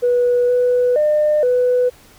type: tone with pitch steps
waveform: sine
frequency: 488.6 / 494 / 603 / 496.7 Hz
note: B4 / B4 / D5 / B4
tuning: -19 / 0 / +46 / +10 cents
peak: -11 dBFS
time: 0.02-1.9 s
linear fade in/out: 20 ms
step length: 470 ms
effects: tanh soft clip ceiling -8 dBFS + pink hiss -47 dBFS RMS until 2.18 s